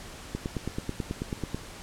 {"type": "click train", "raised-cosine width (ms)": 3, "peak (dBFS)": -17, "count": 12, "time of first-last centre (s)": [0.35, 1.546], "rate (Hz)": 9.2, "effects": ["pink hiss -44 dBFS RMS until 1.82 s", "low-pass 10000 Hz 12 dB/octave"]}